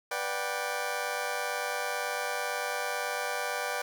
20% pulse chord, G major seventh, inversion first, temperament just, 490 / 588 / 735 / 784 Hz, B4 / D5 / F#5 / G5, -14 / +2 / -12 / 0 cents, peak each -32 / -31 / -35 / -31 dBFS, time 0.11-3.82 s, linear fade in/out 5 ms, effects 9-bit

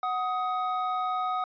triangle tone pair together, 740 / 1254.6 Hz, F#5 / D#6, 0 / +14 cents, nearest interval major sixth, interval 914 cents, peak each -28 / -27 dBFS, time 0.03-1.44 s, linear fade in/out 2 ms, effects resampled to 11025 Hz

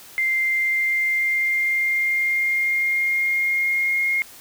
sine tone with pitch glide, 2093 to 2141 Hz, C7 to C7, 0 to +39 cents, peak -18 dBFS, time 0.18-4.22 s, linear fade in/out 0 ms, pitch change +39 cents, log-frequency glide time 0.57-4.03 s, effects white hiss -44 dBFS RMS until 4.4 s

